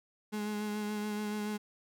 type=tone with vibrato; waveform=35% pulse; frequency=210.1 Hz; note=G#3; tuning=20 cents sharp; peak=-32 dBFS; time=0.32-1.58 s; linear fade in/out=20 ms; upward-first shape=sine; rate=7 Hz; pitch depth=20 cents each way; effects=none